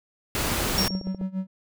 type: noise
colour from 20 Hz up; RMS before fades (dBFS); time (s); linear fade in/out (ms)
pink; -26; 0.35-0.88; 0
type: clicks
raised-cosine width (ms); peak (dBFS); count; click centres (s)
2; -23; 8; 0.722 / 0.838 / 0.906 / 0.951 / 1.013 / 1.071 / 1.147 / 1.213
type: tone with tremolo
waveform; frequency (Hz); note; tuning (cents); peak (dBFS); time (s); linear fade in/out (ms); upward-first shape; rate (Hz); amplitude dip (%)
triangle; 188.9; F#3; +36; -22; 0.77-1.47; 10; sine; 6.9; 90
type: tone with exponential decay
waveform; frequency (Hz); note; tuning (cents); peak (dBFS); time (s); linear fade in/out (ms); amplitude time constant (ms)
sine; 5540; F8; -15; -20; 0.78-1.18; 2; 86
effects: none